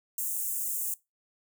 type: high-pass noise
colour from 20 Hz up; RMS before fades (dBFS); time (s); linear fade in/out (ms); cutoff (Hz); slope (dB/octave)
white; -32; 0.18-0.94; 2; 6900; 48
effects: noise-tail reverb RT60 0.2 s tail -20 dB re dry